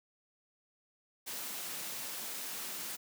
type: high-pass noise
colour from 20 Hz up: white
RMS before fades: -41 dBFS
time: 1.26-2.97 s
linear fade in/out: 20 ms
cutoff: 140 Hz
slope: 24 dB/octave
effects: none